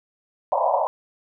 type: band-pass noise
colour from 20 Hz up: white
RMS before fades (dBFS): -21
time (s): 0.52-0.87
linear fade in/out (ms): 0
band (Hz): 530 to 1000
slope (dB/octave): 96
effects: none